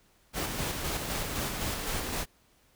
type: noise with tremolo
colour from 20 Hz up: pink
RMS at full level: -32 dBFS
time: 0.33-2.26 s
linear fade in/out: 50 ms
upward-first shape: square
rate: 3.9 Hz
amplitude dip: 30%
effects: pink hiss -65 dBFS RMS until 2.75 s